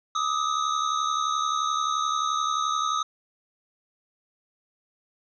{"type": "tone pair together", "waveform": "square", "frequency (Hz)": [1202.5, 1274], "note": ["D6", "D#6"], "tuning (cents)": [41, 41], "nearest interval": "minor second", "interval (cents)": 100, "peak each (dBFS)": [-29, -26], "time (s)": [0.15, 3.03], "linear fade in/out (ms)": 5, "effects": ["resampled to 16000 Hz", "10-bit"]}